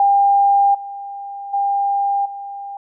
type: tone with level steps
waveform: sine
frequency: 800 Hz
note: G5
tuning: 35 cents sharp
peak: -10 / -27 / -15 / -27 dBFS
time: 0-2.77 s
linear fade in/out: 2 ms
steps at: 0.74 / 1.53 / 2.25 s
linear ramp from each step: 10 ms
effects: none